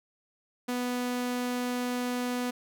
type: tone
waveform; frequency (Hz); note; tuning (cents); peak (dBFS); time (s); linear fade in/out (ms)
sawtooth; 246.9; B3; 0; -25; 0.68-2.51; 10
effects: none